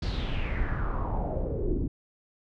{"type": "noise with low-pass filter sweep", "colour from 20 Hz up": "brown", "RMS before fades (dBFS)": -29, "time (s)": [0.02, 1.88], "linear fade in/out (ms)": 5, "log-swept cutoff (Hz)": [4700, 280], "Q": 4.4, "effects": []}